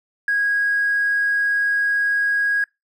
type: tone with tanh clipping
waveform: triangle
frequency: 1647 Hz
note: G#6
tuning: 15 cents flat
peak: -16 dBFS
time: 0.28-2.64 s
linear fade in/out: 2 ms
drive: 1 dB
effects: noise-tail reverb RT60 0.2 s tail -25 dB re dry